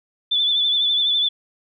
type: tone with vibrato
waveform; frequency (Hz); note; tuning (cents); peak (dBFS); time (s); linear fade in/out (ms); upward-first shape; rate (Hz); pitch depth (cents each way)
sine; 3493; A7; -13; -16; 0.31-1.29; 10; sine; 12; 40
effects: none